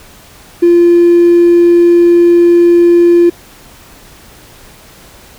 triangle tone with hard clipping, 345.3 Hz, F4, 20 cents flat, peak -3 dBFS, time 0.62-3.3 s, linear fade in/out 10 ms, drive 3 dB, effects pink hiss -38 dBFS RMS until 5.38 s

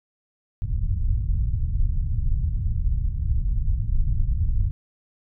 pink low-pass noise, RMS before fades -22 dBFS, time 0.62-4.71 s, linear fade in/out 0 ms, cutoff 110 Hz, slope 24 dB/octave, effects none

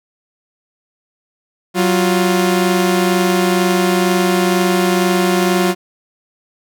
sawtooth tone pair together, 186.7 / 351.3 Hz, F#3 / F4, +16 / +10 cents, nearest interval major seventh, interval 1094 cents, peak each -11 dBFS, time 1.74-5.75 s, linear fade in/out 50 ms, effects none

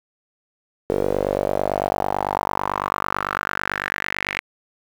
sawtooth tone with band-pass filter sweep, 49 Hz, G1, in tune, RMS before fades -24 dBFS, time 0.89-4.41 s, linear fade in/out 10 ms, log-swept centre 450 to 2200 Hz, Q 4.1, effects 7-bit

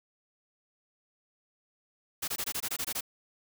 white noise bursts, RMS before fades -33 dBFS, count 10, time 2.22-3.009 s, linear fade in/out 10 ms, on 60 ms, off 21 ms, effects none

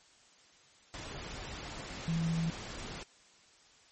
sine tone in noise, 164.81 Hz, E3, in tune, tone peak -29 dBFS, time 2.08-2.5 s, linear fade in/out 0 ms, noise pink, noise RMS -43 dBFS, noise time 0.94-3.03 s, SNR +11 dB, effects white hiss -62 dBFS RMS until 3.91 s + MP3 32 kbps

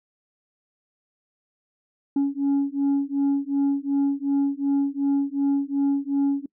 sine beating tone pair, 278.1 / 280.8 Hz, C#4 / C#4, +6 / +22 cents, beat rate 2.7 Hz, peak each -21 dBFS, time 2.16-6.46 s, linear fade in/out 5 ms, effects noise-tail reverb RT60 0.1 s tail -25 dB re dry + tanh soft clip ceiling -17 dBFS

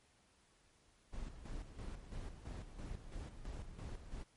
brown noise with tremolo, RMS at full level -45 dBFS, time 1.12-4.24 s, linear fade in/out 20 ms, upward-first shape square, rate 3 Hz, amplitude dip 60%, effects pink hiss -71 dBFS RMS until 4.36 s + MP3 48 kbps

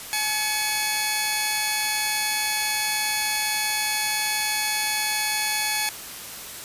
10% pulse tone pair together, 852.4 / 2230 Hz, G#5 / C#7, +45 / +10 cents, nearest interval octave + perfect fourth, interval 1665 cents, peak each -17 dBFS, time 0.13-5.89 s, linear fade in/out 0 ms, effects white hiss -37 dBFS RMS until 6.64 s + resampled to 32000 Hz

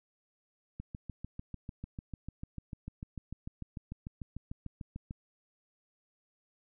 click train, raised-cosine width 5 ms, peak -28 dBFS, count 30, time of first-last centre 0.8-5.109 s, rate 6.73 Hz, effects none

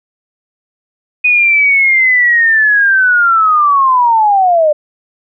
sine linear sweep, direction down, 2493 to 587.3 Hz, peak -6 dBFS, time 1.24-4.73 s, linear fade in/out 10 ms, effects none

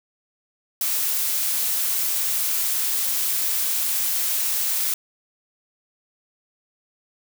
blue noise, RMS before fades -23 dBFS, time 0.81-4.94 s, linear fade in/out 2 ms, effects none

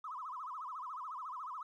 triangle tone with vibrato, 1131 Hz, C#6, 34 cents sharp, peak -37 dBFS, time 0.04-1.63 s, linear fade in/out 5 ms, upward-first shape sine, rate 14 Hz, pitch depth 250 cents each way, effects tanh soft clip ceiling -39 dBFS

